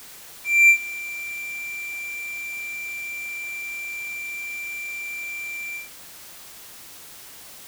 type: tone with ADSR envelope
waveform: triangle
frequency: 2357 Hz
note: D7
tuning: 6 cents sharp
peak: -7 dBFS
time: 0.44-5.89 s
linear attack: 250 ms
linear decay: 82 ms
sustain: -21 dB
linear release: 130 ms
effects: white hiss -43 dBFS RMS until 7.67 s